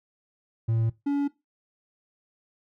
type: tone pair in turn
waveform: triangle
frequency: 113.4 / 283.9 Hz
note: A#2 / C#4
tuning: -47 / +41 cents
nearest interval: octave + major third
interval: 1588 cents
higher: second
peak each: -20 dBFS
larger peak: neither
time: 0.68-0.9 / 1.06-1.28 s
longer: neither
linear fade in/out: 10 ms
effects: noise-tail reverb RT60 0.2 s tail -18 dB re dry